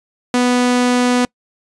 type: tone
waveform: sawtooth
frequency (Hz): 247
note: B3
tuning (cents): 0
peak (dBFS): -8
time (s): 0.34-1.25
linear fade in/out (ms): 2
effects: noise-tail reverb RT60 0.1 s tail -26 dB re dry + resampled to 22050 Hz